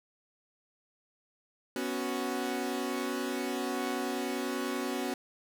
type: chord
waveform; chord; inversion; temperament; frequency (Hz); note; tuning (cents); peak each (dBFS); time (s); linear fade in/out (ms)
sawtooth; B suspended second; none; equal; 246.9 / 277.2 / 370; B3 / C#4 / F#4; 0 / 0 / 0; -32; 1.76-5.14; 2
effects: none